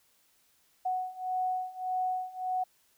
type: beating tone pair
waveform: sine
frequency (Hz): 739 / 740.7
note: F#5 / F#5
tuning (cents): -2 / +2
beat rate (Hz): 1.7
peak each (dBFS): -34 / -32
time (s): 0.85-2.64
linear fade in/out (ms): 10
effects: white hiss -68 dBFS RMS until 2.97 s